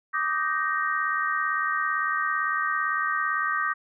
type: chord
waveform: sine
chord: Eb major seventh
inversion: third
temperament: just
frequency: 1166.7 / 1244.5 / 1555.6 / 1866.8 Hz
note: D6 / Eb6 / G6 / Bb6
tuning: -12 / 0 / -14 / +2 cents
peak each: -29 dBFS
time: 0.13-3.74 s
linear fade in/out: 20 ms
effects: none